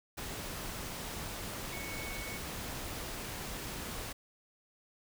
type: tone in noise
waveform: sine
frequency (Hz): 2217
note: C#7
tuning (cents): 0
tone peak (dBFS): -44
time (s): 1.72-2.38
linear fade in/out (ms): 10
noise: pink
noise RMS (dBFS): -41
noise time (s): 0.17-4.13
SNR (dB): -6
effects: none